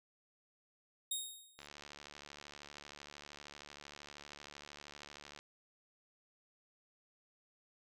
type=tone with exponential decay; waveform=15% pulse; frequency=3729 Hz; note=A#7; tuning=in tune; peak=-27 dBFS; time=1.11-1.67 s; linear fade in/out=5 ms; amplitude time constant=120 ms
type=click train; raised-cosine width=0.2 ms; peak=-33 dBFS; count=278; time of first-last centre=1.59-5.39 s; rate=72.9 Hz
effects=none